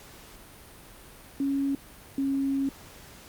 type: tone pair in turn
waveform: sine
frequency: 276.5 / 273.3 Hz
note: C#4 / C#4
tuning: -4 / -24 cents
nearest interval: unison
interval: 20 cents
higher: first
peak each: -24 dBFS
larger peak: neither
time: 1.4-1.75 / 2.18-2.69 s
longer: second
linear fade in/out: 2 ms
effects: pink hiss -49 dBFS RMS until 3.28 s + Opus 48 kbps